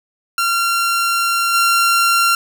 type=tone with level steps; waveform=sawtooth; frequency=1375 Hz; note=F6; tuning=27 cents flat; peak=-11 / -8 dBFS; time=0.38-2.35 s; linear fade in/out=2 ms; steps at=1.53 s; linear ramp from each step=20 ms; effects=none